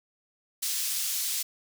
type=high-pass noise; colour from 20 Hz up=pink; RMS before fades=-30 dBFS; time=0.62-1.43 s; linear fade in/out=10 ms; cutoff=4800 Hz; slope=12 dB/octave; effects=none